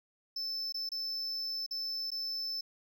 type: tone with dropouts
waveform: triangle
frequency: 5274 Hz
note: E8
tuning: in tune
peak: -33 dBFS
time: 0.36-2.61 s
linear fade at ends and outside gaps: 5 ms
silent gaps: 0.724-0.743 / 0.891-0.917 / 1.664-1.709 / 2.105-2.116 s
effects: none